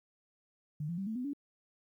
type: tone with pitch steps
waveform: sine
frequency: 150.6 / 171.01 / 194.18 / 220.5 / 250.4 / 284.3 Hz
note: D3 / F3 / G3 / A3 / B3 / C#4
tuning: +44 / -36 / -16 / +4 / +24 / +44 cents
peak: -34 dBFS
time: 0.8-1.334 s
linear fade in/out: 5 ms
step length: 89 ms
effects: 12-bit